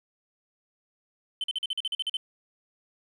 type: tone bursts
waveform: sine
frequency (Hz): 3068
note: G7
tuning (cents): -38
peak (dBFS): -24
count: 11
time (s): 1.41-2.169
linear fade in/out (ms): 2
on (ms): 29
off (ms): 44
effects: tanh soft clip ceiling -25 dBFS + 10-bit